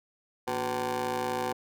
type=ring-modulated tone; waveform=20% pulse; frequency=132 Hz; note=C3; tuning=16 cents sharp; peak=-21 dBFS; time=0.47-1.53 s; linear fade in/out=10 ms; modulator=632 Hz; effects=none